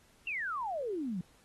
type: exponential sweep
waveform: sine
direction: down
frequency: 2794 to 166.9 Hz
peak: -33 dBFS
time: 0.27-1.21 s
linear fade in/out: 2 ms
effects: pink hiss -65 dBFS RMS until 1.44 s + AAC 32 kbps